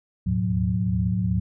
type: tone cluster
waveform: sine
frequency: 76.7 / 79.4 / 107.8 / 123.9 / 181.8 Hz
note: D#2 / D#2 / A2 / B2 / F#3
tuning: -24 / +36 / -35 / +6 / -30 cents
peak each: -31 / -32 / -24 / -33 / -24 dBFS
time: 0.26-1.4 s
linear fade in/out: 10 ms
effects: none